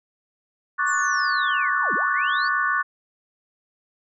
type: chord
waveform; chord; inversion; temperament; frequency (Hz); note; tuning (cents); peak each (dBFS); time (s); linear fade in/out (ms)
sine; D major seventh; third; equal; 1108.7 / 1174.7 / 1480 / 1760; C#6 / D6 / F#6 / A6; 0 / 0 / 0 / 0; -25 / -27 / -23 / -26; 0.78-2.83; 20
type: linear two-way sweep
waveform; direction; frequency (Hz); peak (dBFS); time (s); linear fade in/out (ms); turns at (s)
sine; down then up; 7660 to 163.7 to 4723; -31; 0.86-2.49; 20; 1.94
effects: none